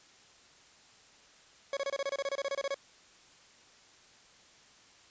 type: tone bursts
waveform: 40% pulse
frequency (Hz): 554.4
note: C#5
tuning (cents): 0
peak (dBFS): -30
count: 16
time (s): 1.73-2.744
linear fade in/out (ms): 2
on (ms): 39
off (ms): 26
effects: white hiss -59 dBFS RMS until 5.1 s + resampled to 16000 Hz